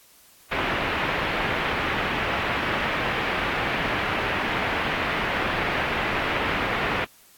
white low-pass noise, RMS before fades -26 dBFS, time 0.51-7.05 s, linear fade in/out 10 ms, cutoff 2500 Hz, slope 24 dB/octave, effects white hiss -54 dBFS RMS until 7.37 s + AAC 64 kbps

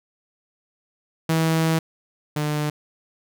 sawtooth tone pair in turn, 161.7 / 149.8 Hz, E3 / D3, -33 / +35 cents, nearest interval minor second, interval 132 cents, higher first, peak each -14 / -18 dBFS, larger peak first, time 1.29-1.79 / 2.36-2.7 s, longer first, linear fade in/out 5 ms, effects none

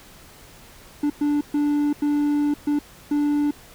triangle tone bursts at uneven times, 292.7 Hz, D4, 6 cents flat, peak -16 dBFS, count 6, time 1.03-1.1 / 1.21-1.41 / 1.54-1.93 / 2.02-2.54 / 2.67-2.79 / 3.11-3.51 s, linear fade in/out 5 ms, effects pink hiss -47 dBFS RMS until 3.74 s

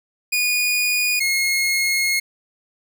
sawtooth tone pair in turn, 2457 / 2159 Hz, D#7 / C#7, -22 / -46 cents, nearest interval major second, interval 224 cents, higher first, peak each -14 dBFS, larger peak neither, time 0.32-1.2 / 1.2-2.2 s, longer second, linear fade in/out 10 ms, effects none

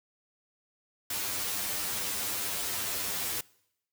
white noise with comb filter, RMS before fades -33 dBFS, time 1.1-3.41 s, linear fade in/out 5 ms, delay 10 ms, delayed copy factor +1, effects noise-tail reverb RT60 0.8 s tail -24 dB re dry

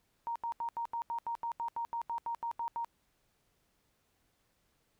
sine tone bursts, 932.3 Hz, A#5, in tune, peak -33 dBFS, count 16, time 0.27-2.846 s, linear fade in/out 0 ms, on 86 ms, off 80 ms, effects pink hiss -75 dBFS RMS until 4.99 s

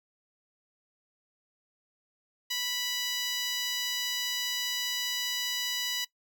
10% pulse tone with high-pass filter, 985 Hz, B5, 5 cents flat, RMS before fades -32 dBFS, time 2.5-6.05 s, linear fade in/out 10 ms, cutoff 2500 Hz, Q 1, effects noise-tail reverb RT60 0.1 s tail -19 dB re dry

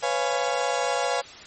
35% pulse chord, C# dominant seventh, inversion third, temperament just, 498.9 / 554.4 / 693 / 831.5 Hz, B4 / C#5 / E#5 / G#5, +17 / 0 / -14 / +2 cents, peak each -27 dBFS, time 0.02-1.22 s, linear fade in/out 20 ms, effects white hiss -43 dBFS RMS until 1.46 s + MP3 32 kbps

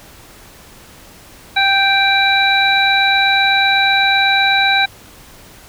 harmonic tone, 784 Hz, G5, in tune, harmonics 1 / 2 / 3 / 5, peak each -16 / -16 / -16 / -16 dBFS, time 1.56-4.86 s, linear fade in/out 10 ms, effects pink hiss -41 dBFS RMS until 5.68 s

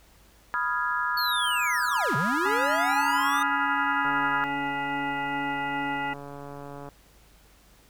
sine chord, F half-diminished seventh, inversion second, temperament equal, 987.8 / 1244.5 / 1396.9 / 1661.2 Hz, Cb6 / Eb6 / F6 / Ab6, 0 / 0 / 0 / 0 cents, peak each -30 dBFS, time 0.54-4.44 s, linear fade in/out 0 ms
square linear two-way sweep, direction down then up, 4435 to 123.47 to 1234 Hz, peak -28 dBFS, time 1.17-3.43 s, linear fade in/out 5 ms, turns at 2.16 s
harmonic tone, 281.6 Hz, C#4, 27 cents sharp, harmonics 1 / 3 / 5 / 7 / 9 / 10, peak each -34 / -30 / -35 / -34 / -43 / -43 dBFS, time 2.45-6.14 s, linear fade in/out 10 ms
click train, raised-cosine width 1 ms, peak -27 dBFS, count 404, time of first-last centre 4.05-6.888 s, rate 142 Hz
effects added 50 Hz sine -58 dBFS peak until 7.89 s + pink hiss -58 dBFS RMS until 7.89 s

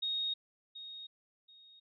sine tone with echo, 3734 Hz, A#7, 2 cents sharp, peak -32 dBFS, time 0.02-0.34 s, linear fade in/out 10 ms, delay 730 ms, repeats 2, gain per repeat -12 dB, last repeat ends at 1.8 s, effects none

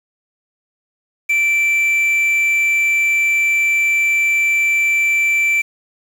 triangle tone with quantisation, 2336 Hz, D7, 10 cents flat, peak -11 dBFS, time 1.29-5.62 s, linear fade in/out 10 ms, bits 6, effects none

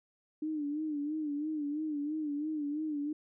sine tone with vibrato, 300 Hz, D4, 37 cents sharp, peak -32 dBFS, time 0.42-3.13 s, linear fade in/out 5 ms, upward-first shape sine, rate 3 Hz, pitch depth 79 cents each way, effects none

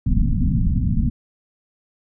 pink low-pass noise, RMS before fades -18 dBFS, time 0.06-1.1 s, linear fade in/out 5 ms, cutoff 260 Hz, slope 96 dB/octave, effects none

